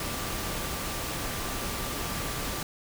sine tone in noise, 1174.7 Hz, D6, in tune, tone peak -43 dBFS, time 0-2.63 s, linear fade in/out 2 ms, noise pink, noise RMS -33 dBFS, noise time 0-2.63 s, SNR -13 dB, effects none

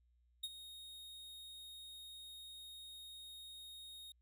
45% pulse tone with ADSR envelope, 3729 Hz, A#7, in tune, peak -38 dBFS, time 0.43-4.12 s, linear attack 9 ms, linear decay 41 ms, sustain -13 dB, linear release 3 ms, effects added 60 Hz sine -70 dBFS peak until 4.21 s

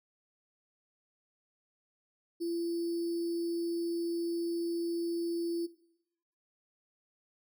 sine tone with sample-and-hold, 339.3 Hz, F4, 50 cents flat, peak -31 dBFS, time 2.4-5.67 s, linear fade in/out 20 ms, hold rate 4900 Hz, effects noise-tail reverb RT60 0.8 s tail -17 dB re dry

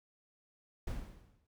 brown noise with exponential decay, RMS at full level -36 dBFS, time 0.87-1.47 s, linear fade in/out 5 ms, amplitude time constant 130 ms, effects none

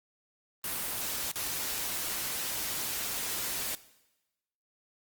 white noise with dropouts, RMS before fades -34 dBFS, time 0.64-3.75 s, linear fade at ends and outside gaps 1 ms, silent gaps 1.316-1.357 s, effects noise-tail reverb RT60 1.0 s tail -18 dB re dry + Opus 32 kbps

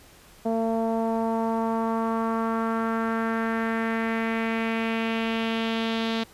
sawtooth tone with low-pass filter sweep, 226 Hz, A3, 47 cents sharp, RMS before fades -26 dBFS, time 0.45-6.24 s, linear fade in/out 10 ms, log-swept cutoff 670 to 3800 Hz, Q 2.7, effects pink hiss -52 dBFS RMS until 6.33 s + resampled to 32000 Hz

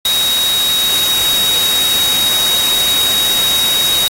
sine tone in noise, 3793 Hz, A#7, 29 cents sharp, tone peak -12 dBFS, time 0.05-4.08 s, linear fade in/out 2 ms, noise white, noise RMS -18 dBFS, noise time 0.05-4.08 s, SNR +3 dB, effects AAC 48 kbps

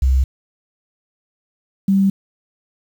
sine tone pair in turn, 65.41 / 195.05 Hz, C2 / G3, 0 / -8 cents, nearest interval octave + perfect fifth, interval 1892 cents, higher second, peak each -11 dBFS, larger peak neither, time 0.02-0.24 / 1.88-2.1 s, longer neither, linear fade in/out 5 ms, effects 7-bit

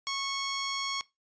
10% pulse tone, 1100 Hz, C#6, 14 cents flat, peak -22 dBFS, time 0.07-1.01 s, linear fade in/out 0 ms, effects noise-tail reverb RT60 0.2 s tail -20 dB re dry + resampled to 16000 Hz

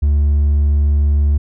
sine tone with hard clipping, 72.8 Hz, D2, 15 cents flat, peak -11 dBFS, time 0.02-1.38 s, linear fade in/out 10 ms, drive 2 dB, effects none

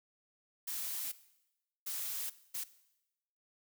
blue noise bursts at uneven times, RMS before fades -39 dBFS, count 3, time 0.67-1.12 / 1.86-2.3 / 2.54-2.64 s, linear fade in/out 10 ms, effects noise-tail reverb RT60 0.9 s tail -17 dB re dry

